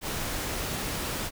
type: noise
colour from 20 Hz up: pink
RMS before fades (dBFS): -32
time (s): 0.01-1.31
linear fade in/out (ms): 50
effects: none